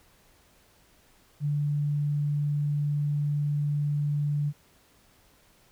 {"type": "tone", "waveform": "sine", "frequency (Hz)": 146.3, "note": "D3", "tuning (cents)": -6, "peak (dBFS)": -24, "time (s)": [1.4, 4.53], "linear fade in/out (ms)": 50, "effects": ["pink hiss -61 dBFS RMS until 5.71 s"]}